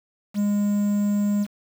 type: tone with quantisation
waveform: triangle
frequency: 205.1 Hz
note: G#3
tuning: 21 cents flat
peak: -17 dBFS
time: 0.34-1.47 s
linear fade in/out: 50 ms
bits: 7
effects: none